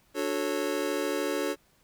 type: chord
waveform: square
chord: D major seventh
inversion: none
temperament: just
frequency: 293.7 / 367.1 / 440.5 / 550.6 Hz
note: D4 / F#4 / A4 / C#5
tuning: 0 / -14 / +2 / -12 cents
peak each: -34 dBFS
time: 0.14-1.56 s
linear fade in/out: 50 ms
effects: pink hiss -65 dBFS RMS until 1.83 s